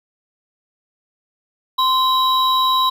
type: tone pair together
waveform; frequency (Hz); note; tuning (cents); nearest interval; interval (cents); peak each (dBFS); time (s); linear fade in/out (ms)
triangle; 1039 / 3888; C6 / B7; -12 / -28; octave + major seventh; 2284; -13 / -17; 1.78-2.9; 10
effects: none